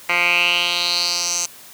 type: tone with band-pass filter sweep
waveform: 10% pulse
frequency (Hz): 174.61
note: F3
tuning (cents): 0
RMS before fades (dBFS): -19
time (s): 0.09-1.46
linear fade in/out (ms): 5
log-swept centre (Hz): 2000 to 6600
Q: 4.6
effects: white hiss -42 dBFS RMS until 1.73 s + high-pass 100 Hz 12 dB/octave